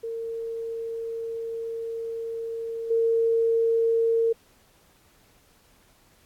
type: tone with level steps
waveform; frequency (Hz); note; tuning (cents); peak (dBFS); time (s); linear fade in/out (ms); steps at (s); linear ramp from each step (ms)
sine; 456.9; A#4; -35; -29 / -19; 0.03-4.33; 10; 2.9; 10
effects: pink hiss -60 dBFS RMS until 6.25 s + AAC 64 kbps